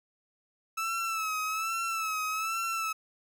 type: tone with vibrato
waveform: 30% pulse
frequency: 1308 Hz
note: E6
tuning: 14 cents flat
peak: -27 dBFS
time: 0.77-2.93 s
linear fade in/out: 10 ms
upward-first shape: sine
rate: 1.2 Hz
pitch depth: 59 cents each way
effects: none